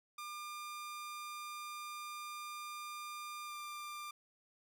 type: tone with pitch glide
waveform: sawtooth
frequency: 1200 to 1191.7 Hz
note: D6 to D6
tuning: +37 to +25 cents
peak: -40 dBFS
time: 0.18-4.11 s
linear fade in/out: 5 ms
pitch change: -12 cents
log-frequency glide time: 3.46-3.54 s
effects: none